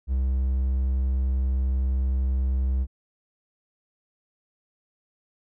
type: tone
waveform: triangle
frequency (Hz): 65.2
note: C2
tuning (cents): -5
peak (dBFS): -19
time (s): 0.07-2.87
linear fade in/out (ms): 50
effects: none